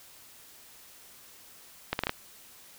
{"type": "accelerating click train", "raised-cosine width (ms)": 0.3, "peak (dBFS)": -11, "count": 5, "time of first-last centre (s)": [1.93, 2.094], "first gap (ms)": 61, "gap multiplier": 0.74, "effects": ["white hiss -53 dBFS RMS until 2.78 s"]}